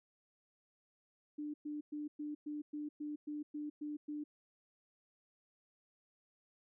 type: tone bursts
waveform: sine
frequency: 297.5 Hz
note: D4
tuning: 22 cents sharp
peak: -39 dBFS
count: 11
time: 1.38-4.24 s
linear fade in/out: 10 ms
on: 160 ms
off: 110 ms
effects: none